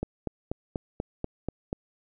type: click train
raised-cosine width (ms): 2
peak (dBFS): -16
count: 8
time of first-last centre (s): 0.03-1.729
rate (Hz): 4.12
effects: none